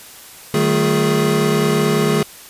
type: tone cluster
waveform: square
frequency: 154.2 / 192 / 221.4 / 355.3 / 417.2 Hz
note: D#3 / G3 / A3 / F4 / G#4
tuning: -15 / -36 / +11 / +30 / +8 cents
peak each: -20 / -24 / -21 / -24 / -19 dBFS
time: 0.54-2.23 s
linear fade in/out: 2 ms
effects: white hiss -39 dBFS RMS until 2.49 s + resampled to 32000 Hz